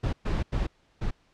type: noise bursts at uneven times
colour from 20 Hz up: brown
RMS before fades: -27 dBFS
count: 4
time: 0.03-0.13 / 0.25-0.43 / 0.52-0.67 / 1.01-1.11 s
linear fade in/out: 10 ms
effects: pink hiss -65 dBFS RMS until 1.33 s + low-pass 5000 Hz 12 dB/octave